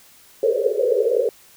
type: band-pass noise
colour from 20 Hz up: pink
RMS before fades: -19 dBFS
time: 0.43-1.29 s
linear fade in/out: 2 ms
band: 410 to 550 Hz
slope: 96 dB/octave
effects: white hiss -50 dBFS RMS until 1.56 s